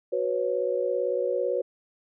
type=chord; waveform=sine; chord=F# suspended fourth; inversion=none; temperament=equal with one note detuned; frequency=370 / 493.9 / 551.8 Hz; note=F#4 / B4 / C#5; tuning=0 / 0 / -8 cents; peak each=-30 / -27 / -28 dBFS; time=0.12-1.62 s; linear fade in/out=10 ms; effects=none